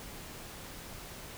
silence, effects pink hiss -46 dBFS RMS until 1.37 s

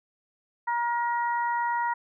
harmonic tone, 474.3 Hz, A#4, 30 cents sharp, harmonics 2 / 3 / 4, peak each -25 / -35 / -34 dBFS, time 0.67-1.94 s, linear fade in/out 10 ms, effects none

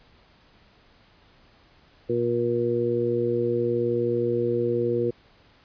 harmonic tone, 119.1 Hz, A#2, 38 cents sharp, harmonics 1 / 2 / 3 / 4, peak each -31 / -31 / -25 / -25 dBFS, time 2.09-5.11 s, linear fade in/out 10 ms, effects pink hiss -57 dBFS RMS until 5.64 s + resampled to 11025 Hz

